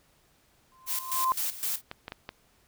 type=tone with exponential growth; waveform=sine; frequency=1040 Hz; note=C6; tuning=11 cents flat; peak=-20 dBFS; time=0.72-1.32 s; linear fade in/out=0 ms; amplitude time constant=130 ms
type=noise with tremolo; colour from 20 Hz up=blue; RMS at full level=-30 dBFS; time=0.86-1.82 s; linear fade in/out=50 ms; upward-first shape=square; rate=3.9 Hz; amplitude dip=75%
type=clicks; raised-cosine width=0.3 ms; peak=-21 dBFS; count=4; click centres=1.914 / 2.081 / 2.121 / 2.291 s
effects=pink hiss -65 dBFS RMS until 2.67 s